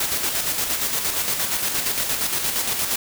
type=noise with tremolo; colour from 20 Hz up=white; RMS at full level=-22 dBFS; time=0-2.96 s; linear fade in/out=5 ms; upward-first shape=square; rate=8.6 Hz; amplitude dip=40%; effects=none